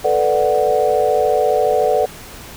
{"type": "chord", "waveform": "sine", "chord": "B minor seventh", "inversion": "third", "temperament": "equal", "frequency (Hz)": [440, 493.9, 587.3, 740], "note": ["A4", "B4", "D5", "F#5"], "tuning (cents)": [0, 0, 0, 0], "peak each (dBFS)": -18, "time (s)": [0.04, 2.06], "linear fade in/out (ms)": 10, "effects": ["pink hiss -36 dBFS RMS until 2.56 s"]}